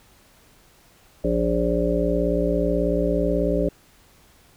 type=harmonic tone; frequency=58.27 Hz; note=A#1; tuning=in tune; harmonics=1 / 3 / 5 / 7 / 9 / 10; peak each=-26 / -26 / -26 / -26 / -26 / -26 dBFS; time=1.24-3.69 s; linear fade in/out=5 ms; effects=pink hiss -55 dBFS RMS until 4.56 s